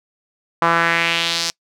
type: tone with band-pass filter sweep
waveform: sawtooth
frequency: 167.8 Hz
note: E3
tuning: 31 cents sharp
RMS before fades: -18 dBFS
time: 0.62-1.5 s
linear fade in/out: 0 ms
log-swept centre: 1100 to 5400 Hz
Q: 2.3
effects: noise-tail reverb RT60 0.1 s tail -26 dB re dry